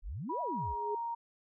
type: exponential two-way sweep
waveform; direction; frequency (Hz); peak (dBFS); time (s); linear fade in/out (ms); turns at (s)
sine; up then down; 33 to 736 to 48.21; -37; 0.02-0.76; 50; 0.41
type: tone with pitch glide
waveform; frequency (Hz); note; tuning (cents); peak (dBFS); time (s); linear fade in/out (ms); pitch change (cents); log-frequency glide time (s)
sine; 974 to 933.2; B5 to A#5; -24 to +2; -34; 0.29-1.15; 10; -74; 0.39-0.93
type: tone with exponential growth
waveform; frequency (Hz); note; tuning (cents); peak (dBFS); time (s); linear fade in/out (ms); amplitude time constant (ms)
sine; 417.1; G#4; +7; -32; 0.39-0.95; 5; 120
effects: none